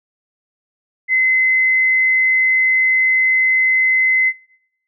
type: tone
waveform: sine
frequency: 2048 Hz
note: C7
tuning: 38 cents flat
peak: -11 dBFS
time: 1.08-4.33 s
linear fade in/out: 50 ms
effects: noise-tail reverb RT60 0.9 s tail -24 dB re dry